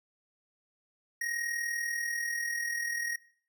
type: tone with amplitude modulation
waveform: square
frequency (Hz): 1879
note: A#6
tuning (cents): +13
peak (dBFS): -30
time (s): 1.21-3.16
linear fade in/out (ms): 5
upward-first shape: sine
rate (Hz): 40.3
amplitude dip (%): 55
effects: noise-tail reverb RT60 0.5 s tail -20 dB re dry